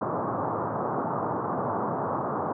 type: band-pass noise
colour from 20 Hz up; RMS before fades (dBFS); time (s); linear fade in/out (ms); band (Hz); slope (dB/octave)
white; -29; 0.01-2.53; 10; 100 to 1200; 48
effects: none